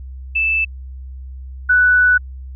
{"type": "tone pair in turn", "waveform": "sine", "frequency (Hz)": [2637, 1485.1], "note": ["E7", "F#6"], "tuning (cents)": [0, 6], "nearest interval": "minor seventh", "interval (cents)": 994, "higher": "first", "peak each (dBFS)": [-14, -9], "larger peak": "second", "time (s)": [[0.35, 0.65], [1.69, 2.18]], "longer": "second", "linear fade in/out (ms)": 10, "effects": ["added 65 Hz sine -29 dBFS peak until 2.55 s"]}